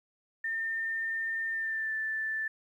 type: tone with pitch glide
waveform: sine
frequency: 1808 to 1761.6 Hz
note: A6 to A6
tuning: +47 to +2 cents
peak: -30 dBFS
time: 0.44-2.48 s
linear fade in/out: 5 ms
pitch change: -45 cents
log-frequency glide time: 1.5-1.93 s
effects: 11-bit